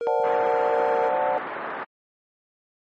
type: tone with pitch glide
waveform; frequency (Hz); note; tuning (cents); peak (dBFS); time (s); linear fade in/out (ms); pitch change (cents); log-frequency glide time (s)
triangle; 469.6 to 465.3; A#4 to A#4; +13 to -3; -22; 0.01-1.09; 0; -16; 0.26-0.48
type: chord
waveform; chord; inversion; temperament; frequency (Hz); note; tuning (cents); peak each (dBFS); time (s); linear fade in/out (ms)
sine; D dominant seventh; third; equal; 523.3 / 587.3 / 740 / 880; C5 / D5 / F#5 / A5; 0 / 0 / 0 / 0; -26; 0.07-1.38; 0
type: click train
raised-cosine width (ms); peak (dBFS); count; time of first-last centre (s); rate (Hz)
5; -25; 18; 0.2-1.356; 14.7
type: low-pass noise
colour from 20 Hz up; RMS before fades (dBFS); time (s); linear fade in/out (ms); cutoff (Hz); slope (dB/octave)
white; -31; 0.23-1.85; 20; 1600; 24
effects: high-pass 300 Hz 12 dB/octave + MP3 32 kbps